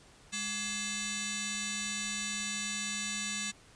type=tone with frequency modulation; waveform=sine; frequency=2095 Hz; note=C7; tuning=2 cents sharp; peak=-33 dBFS; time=0.32-3.52 s; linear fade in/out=20 ms; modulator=945 Hz; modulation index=6.5; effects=pink hiss -58 dBFS RMS until 3.75 s + resampled to 22050 Hz